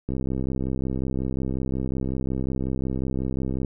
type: click train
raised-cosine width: 3 ms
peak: -15 dBFS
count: 234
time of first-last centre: 0.09-3.647 s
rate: 65.5 Hz
effects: none